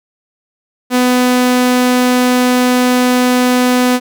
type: tone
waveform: sawtooth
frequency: 249.7 Hz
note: B3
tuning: 19 cents sharp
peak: -5 dBFS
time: 0.9-4 s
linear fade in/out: 50 ms
effects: none